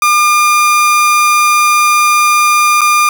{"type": "tone with dropouts", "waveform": "30% pulse", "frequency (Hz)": 1205, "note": "D6", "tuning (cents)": 44, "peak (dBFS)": -4, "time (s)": [0.02, 3.09], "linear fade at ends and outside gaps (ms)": 2, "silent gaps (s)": [2.809, 2.815], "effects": []}